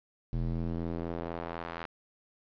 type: tone with band-pass filter sweep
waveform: square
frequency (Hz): 42.04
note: E1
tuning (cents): +35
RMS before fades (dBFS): -35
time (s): 0.33-1.86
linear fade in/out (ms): 0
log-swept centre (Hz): 120 to 1500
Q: 0.91
effects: resampled to 11025 Hz + 10-bit